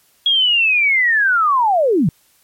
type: linear sweep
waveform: sine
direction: down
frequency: 3322 to 131.6 Hz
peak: -11 dBFS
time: 0.26-2.09 s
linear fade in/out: 2 ms
effects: white hiss -56 dBFS RMS until 2.43 s + MP3 64 kbps